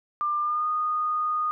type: tone with pitch glide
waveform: sine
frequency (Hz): 1193 to 1232.2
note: D6 to D#6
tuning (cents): +27 to -17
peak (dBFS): -23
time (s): 0.21-1.51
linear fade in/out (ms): 0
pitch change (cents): +56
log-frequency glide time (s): 0.4-0.68
effects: none